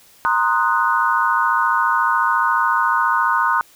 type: chord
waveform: sine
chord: C half-diminished seventh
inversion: third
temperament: equal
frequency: 932.3 / 1046.5 / 1244.5 / 1480 Hz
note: Bb5 / C6 / Eb6 / Gb6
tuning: 0 / 0 / 0 / 0 cents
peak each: -20 dBFS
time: 0.25-3.61 s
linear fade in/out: 0 ms
effects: white hiss -50 dBFS RMS until 3.75 s